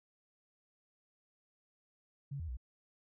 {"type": "tone with pitch steps", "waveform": "sine", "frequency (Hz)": [139.8, 81.9, 61.6], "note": ["C#3", "E2", "B1"], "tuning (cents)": [15, -11, -4], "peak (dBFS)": -38, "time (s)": [2.31, 2.571], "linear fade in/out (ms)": 10, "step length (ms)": 87, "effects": []}